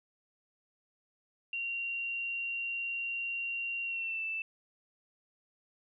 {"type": "tone with pitch glide", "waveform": "sine", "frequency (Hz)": [2759, 2650], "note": ["F7", "E7"], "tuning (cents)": [-22, 9], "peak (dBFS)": -33, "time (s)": [1.53, 4.42], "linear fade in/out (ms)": 2, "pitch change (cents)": -69, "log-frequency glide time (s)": [3.84, 4.24], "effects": []}